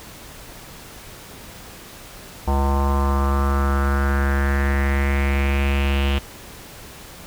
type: tone with low-pass filter sweep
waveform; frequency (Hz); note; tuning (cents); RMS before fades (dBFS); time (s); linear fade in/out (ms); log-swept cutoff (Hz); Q
square; 69.3; C#2; 0; -19; 2.47-6.19; 10; 890 to 3000; 4.6
effects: pink hiss -40 dBFS RMS until 7.26 s